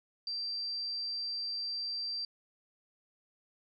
sine tone, 4699 Hz, D8, in tune, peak -34 dBFS, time 0.27-2.25 s, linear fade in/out 2 ms, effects none

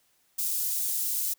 white high-pass noise, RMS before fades -29 dBFS, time 0.38-1.34 s, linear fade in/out 10 ms, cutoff 7400 Hz, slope 12 dB/octave, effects white hiss -68 dBFS RMS until 1.38 s

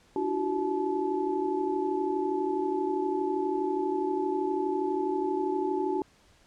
sine tone cluster, 297.4 / 344.2 / 376.6 / 864 Hz, D4 / F4 / F#4 / A5, +22 / -25 / +31 / -32 cents, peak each -33 / -33 / -29 / -33 dBFS, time 0.16-6.02 s, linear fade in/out 2 ms, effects pink hiss -61 dBFS RMS until 6.46 s + low-pass 8000 Hz 12 dB/octave

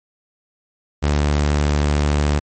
sawtooth tone, 73.42 Hz, D2, in tune, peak -11 dBFS, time 1.02-2.4 s, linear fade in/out 20 ms, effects MP3 32 kbps

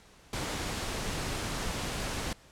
pink noise, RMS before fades -34 dBFS, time 0.33-2.33 s, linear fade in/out 2 ms, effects pink hiss -57 dBFS RMS until 2.51 s + low-pass 9000 Hz 12 dB/octave

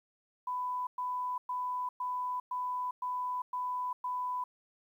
sine tone bursts, 997 Hz, B5, 16 cents sharp, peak -32 dBFS, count 8, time 0.47-4.44 s, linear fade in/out 5 ms, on 400 ms, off 110 ms, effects 11-bit

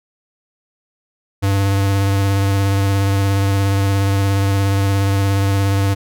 square tone with vibrato, 98.5 Hz, G2, 9 cents sharp, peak -14 dBFS, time 1.42-5.95 s, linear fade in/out 20 ms, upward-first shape triangle, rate 17 Hz, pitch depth 24 cents each way, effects none

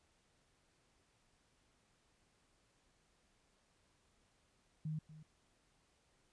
sine tone with echo, 155.3 Hz, D#3, 3 cents flat, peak -38 dBFS, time 4.85-4.99 s, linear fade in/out 5 ms, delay 240 ms, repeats 1, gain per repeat -15 dB, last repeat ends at 5.23 s, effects pink hiss -75 dBFS RMS until 6.32 s + resampled to 22050 Hz

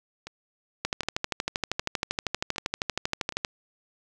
two click trains, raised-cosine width 0.2 ms, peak -21 / -9 dBFS, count 5 / 34, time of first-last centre 0.27-3.323 / 0.85-3.448 s, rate 1.31 / 12.7 Hz, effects none

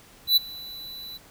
square tone with ADSR envelope, 3970 Hz, B7, 8 cents sharp, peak -14 dBFS, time 0.27-1.18 s, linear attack 95 ms, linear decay 18 ms, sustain -23 dB, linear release 16 ms, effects pink hiss -52 dBFS RMS until 1.3 s

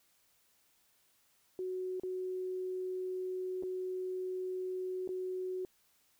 sine tone with dropouts, 370 Hz, F#4, in tune, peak -35 dBFS, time 1.59-5.65 s, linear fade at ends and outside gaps 1 ms, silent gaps 1.998-2.034 / 3.626-3.634 / 5.076-5.09 s, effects white hiss -71 dBFS RMS until 6.19 s

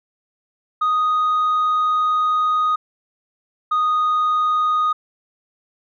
sine tone pair in turn, 1244.5 / 1240.1 Hz, D#6 / D#6, 0 / -6 cents, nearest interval unison, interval 6 cents, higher first, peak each -13 dBFS, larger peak neither, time 0.81-2.76 / 3.71-4.93 s, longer first, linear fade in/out 10 ms, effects tanh soft clip ceiling -14 dBFS

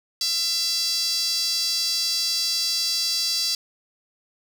sawtooth tone with high-pass filter, 672 Hz, E5, 33 cents sharp, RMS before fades -24 dBFS, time 0.21-3.55 s, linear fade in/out 2 ms, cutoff 4700 Hz, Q 5.2, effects none

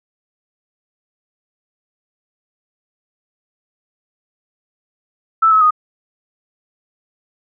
sine tone with pitch steps, 1319 / 1288 / 1241 Hz, E6 / E6 / D#6, +1 / -41 / -5 cents, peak -8 dBFS, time 5.42-5.708 s, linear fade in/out 10 ms, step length 96 ms, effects none

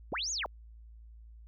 sine linear two-way sweep, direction up then down, 142.4 to 7040 to 461.6 Hz, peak -32 dBFS, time 0.12-0.46 s, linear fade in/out 0 ms, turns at 0.31 s, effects added 56 Hz sine -49 dBFS peak until 1.47 s

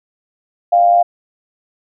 sine tone with amplitude modulation, 698.5 Hz, F5, in tune, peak -5 dBFS, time 0.72-1.03 s, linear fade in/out 10 ms, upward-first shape sine, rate 106 Hz, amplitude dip 55%, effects none

